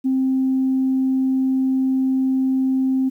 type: tone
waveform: sine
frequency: 262.9 Hz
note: C4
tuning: 8 cents sharp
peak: -15 dBFS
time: 0.04-3.1 s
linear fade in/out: 20 ms
effects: tanh soft clip ceiling -11 dBFS + 9-bit